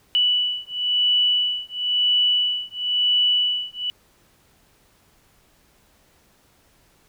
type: beating tone pair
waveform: sine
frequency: 2960 / 2960.98 Hz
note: F#7 / F#7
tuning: 0 / +1 cents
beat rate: 0.98 Hz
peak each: -21 dBFS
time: 0.15-3.9 s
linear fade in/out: 0 ms
effects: pink hiss -59 dBFS RMS until 7.08 s